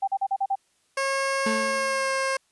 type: tone bursts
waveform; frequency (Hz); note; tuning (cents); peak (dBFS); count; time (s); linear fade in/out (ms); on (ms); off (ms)
sine; 784; G5; 0; -21; 6; 0.02-0.556; 10; 56; 40
type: tone with pitch glide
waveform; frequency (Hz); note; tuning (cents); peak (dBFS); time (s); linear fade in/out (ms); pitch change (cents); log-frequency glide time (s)
15% pulse; 543 to 535.2; C#5 to C5; -36 to +39; -17; 0.97-2.37; 5; -25; 1.65-2.11
type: tone with exponential decay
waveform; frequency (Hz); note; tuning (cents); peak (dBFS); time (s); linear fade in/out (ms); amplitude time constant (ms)
35% pulse; 221.6; A3; +13; -22; 1.46-2.25; 5; 170
effects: white hiss -67 dBFS RMS until 2.51 s + resampled to 24000 Hz